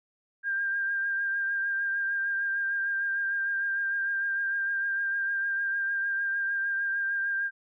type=tone with vibrato; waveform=sine; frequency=1597 Hz; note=G6; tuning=32 cents sharp; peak=-26 dBFS; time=0.43-7.51 s; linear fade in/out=50 ms; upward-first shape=triangle; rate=6.6 Hz; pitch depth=27 cents each way; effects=none